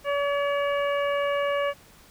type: harmonic tone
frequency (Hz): 569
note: C#5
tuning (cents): +45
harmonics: 1 / 2 / 3 / 4 / 5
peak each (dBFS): -24 / -30 / -34 / -36 / -38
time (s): 0.04-1.74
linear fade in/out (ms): 50
effects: pink hiss -53 dBFS RMS until 2.1 s